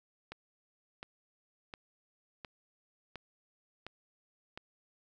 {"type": "click train", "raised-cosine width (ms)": 0.3, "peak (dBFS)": -27, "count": 7, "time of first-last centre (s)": [0.32, 4.575], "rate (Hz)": 1.41, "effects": []}